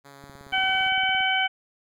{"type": "tone with vibrato", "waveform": "5% pulse", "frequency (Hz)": 139.6, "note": "C#3", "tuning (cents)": 13, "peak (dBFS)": -34, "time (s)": [0.04, 0.9], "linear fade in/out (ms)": 20, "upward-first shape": "triangle", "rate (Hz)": 6.1, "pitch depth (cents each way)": 15}
{"type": "click train", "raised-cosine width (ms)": 3, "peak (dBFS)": -34, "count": 18, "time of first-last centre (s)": [0.24, 1.206], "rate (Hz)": 17.6}
{"type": "harmonic tone", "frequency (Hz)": 760, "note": "F#5", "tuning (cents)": 46, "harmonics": [1, 2, 3, 4], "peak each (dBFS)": [-26, -26, -26, -26], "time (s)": [0.52, 1.48], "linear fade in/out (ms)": 20}
{"effects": []}